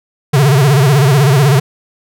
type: tone with vibrato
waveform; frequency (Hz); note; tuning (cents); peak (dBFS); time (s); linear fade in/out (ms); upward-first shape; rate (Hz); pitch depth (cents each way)
square; 138.59; C#3; 0; -7; 0.33-1.6; 10; sine; 16; 160
effects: none